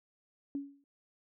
sine tone with exponential decay, 280.5 Hz, C#4, 21 cents sharp, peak -31 dBFS, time 0.55-0.84 s, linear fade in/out 1 ms, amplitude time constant 63 ms, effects none

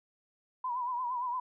sine tone with vibrato, 989 Hz, B5, 2 cents sharp, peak -31 dBFS, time 0.64-1.4 s, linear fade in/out 5 ms, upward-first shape triangle, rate 8.7 Hz, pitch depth 87 cents each way, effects none

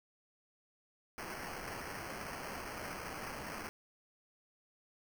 violet noise with sample-and-hold, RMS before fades -44 dBFS, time 1.18-3.69 s, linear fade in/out 0 ms, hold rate 3675 Hz, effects none

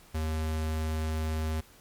square tone, 78.7 Hz, D#2, 20 cents sharp, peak -29 dBFS, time 0.14-1.61 s, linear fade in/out 10 ms, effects pink hiss -56 dBFS RMS until 1.8 s + MP3 96 kbps

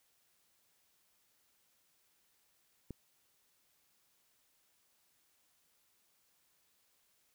click, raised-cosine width 3 ms, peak -30 dBFS, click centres 2.907 s, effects white hiss -74 dBFS RMS until 7.34 s

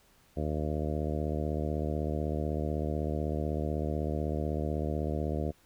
harmonic tone, 76 Hz, D#2, 40 cents flat, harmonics 1 / 2 / 3 / 4 / 5 / 6 / 7 / 8 / 9, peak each -33 / -36 / -38 / -39 / -40 / -41 / -41 / -42 / -43 dBFS, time 0.36-5.52 s, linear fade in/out 20 ms, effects pink hiss -64 dBFS RMS until 5.65 s

